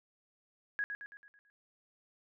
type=tone with echo; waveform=sine; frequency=1661.2 Hz; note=G#6; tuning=in tune; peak=-31 dBFS; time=0.79-0.84 s; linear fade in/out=0 ms; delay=110 ms; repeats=6; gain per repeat=-6 dB; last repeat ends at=1.5 s; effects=none